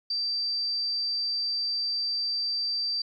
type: tone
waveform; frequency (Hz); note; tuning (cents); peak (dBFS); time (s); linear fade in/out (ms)
sine; 4674; D8; -9; -26; 0.1-3.02; 5
effects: 11-bit